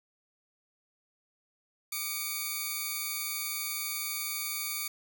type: tone pair together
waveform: 5% pulse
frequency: 1204 / 2260 Hz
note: D6 / C#7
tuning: +43 / +33 cents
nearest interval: major seventh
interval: 1090 cents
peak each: -27 / -24 dBFS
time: 1.92-4.88 s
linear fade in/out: 5 ms
effects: none